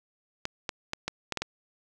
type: clicks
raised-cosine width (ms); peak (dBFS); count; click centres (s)
0.2; -13; 7; 0.454 / 0.692 / 0.934 / 1.08 / 1.323 / 1.373 / 1.42
effects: none